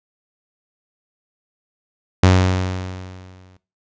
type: tone with exponential decay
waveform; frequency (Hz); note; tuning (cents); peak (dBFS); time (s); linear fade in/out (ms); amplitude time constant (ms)
sawtooth; 92.5; F#2; 0; -4; 2.23-3.57; 5; 290
effects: noise-tail reverb RT60 0.3 s tail -19 dB re dry + resampled to 16000 Hz